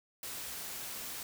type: noise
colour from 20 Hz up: white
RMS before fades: -42 dBFS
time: 0.23-1.23 s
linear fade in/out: 2 ms
effects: none